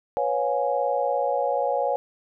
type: chord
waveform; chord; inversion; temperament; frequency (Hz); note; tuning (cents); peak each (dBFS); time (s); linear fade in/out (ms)
sine; C# dominant seventh; third; equal with one note detuned; 493.9 / 554.4 / 713.5 / 830.6; B4 / C#5 / E#5 / G#5; 0 / 0 / +37 / 0; -28 / -25 / -28 / -27; 0.17-1.96; 0
effects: none